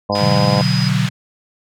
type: harmonic tone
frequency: 102 Hz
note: G#2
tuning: 31 cents flat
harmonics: 1 / 2 / 3 / 4 / 5 / 6 / 7 / 8 / 9 / 10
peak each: -26 / -23 / -30 / -33 / -22 / -21 / -25 / -27 / -29 / -25 dBFS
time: 0.09-0.62 s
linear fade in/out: 10 ms
type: tone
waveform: sine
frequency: 4978 Hz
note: D#8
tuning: in tune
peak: -23 dBFS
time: 0.12-0.89 s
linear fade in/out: 10 ms
type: band-pass noise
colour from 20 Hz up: pink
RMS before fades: -28 dBFS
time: 0.15-1.09 s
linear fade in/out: 2 ms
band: 1300 to 4500 Hz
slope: 12 dB/octave
type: chord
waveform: sine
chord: B minor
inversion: none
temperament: equal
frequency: 123.47 / 146.83 / 185 Hz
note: B2 / D3 / F#3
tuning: 0 / 0 / 0 cents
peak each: -18 dBFS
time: 0.19-1.1 s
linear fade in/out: 50 ms
effects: none